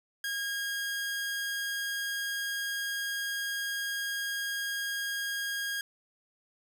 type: tone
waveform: sawtooth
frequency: 1630 Hz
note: G#6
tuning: 33 cents flat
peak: -28 dBFS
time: 0.24-5.81 s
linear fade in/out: 2 ms
effects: none